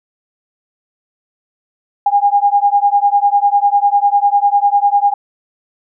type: beating tone pair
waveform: sine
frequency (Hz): 807 / 817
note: G#5 / G#5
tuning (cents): -50 / -29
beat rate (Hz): 10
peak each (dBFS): -12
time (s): 2.06-5.14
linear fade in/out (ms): 5
effects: none